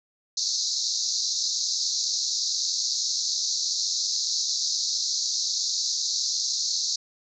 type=band-pass noise; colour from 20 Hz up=pink; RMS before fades=-27 dBFS; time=0.37-6.96 s; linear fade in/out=5 ms; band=4000 to 6700 Hz; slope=96 dB/octave; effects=none